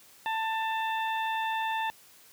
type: harmonic tone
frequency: 889 Hz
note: A5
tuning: 18 cents sharp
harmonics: 1 / 2 / 3 / 4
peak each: -29 / -35 / -39 / -41 dBFS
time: 0.26-1.9 s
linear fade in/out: 0 ms
effects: white hiss -56 dBFS RMS until 2.32 s + high-pass 80 Hz 12 dB/octave